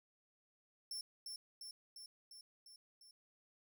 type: tone with echo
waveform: sawtooth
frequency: 5390 Hz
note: E8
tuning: 38 cents sharp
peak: -40 dBFS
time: 0.91-1.01 s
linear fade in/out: 2 ms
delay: 350 ms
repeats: 6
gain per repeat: -3 dB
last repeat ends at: 3.11 s
effects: none